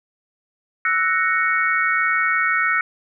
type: chord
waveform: sine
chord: F# dominant seventh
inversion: third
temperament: equal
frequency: 1318.5 / 1480 / 1864.7 / 2217 Hz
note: E6 / F#6 / A#6 / C#7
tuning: 0 / 0 / 0 / 0 cents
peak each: -22 dBFS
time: 0.85-2.81 s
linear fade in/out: 2 ms
effects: none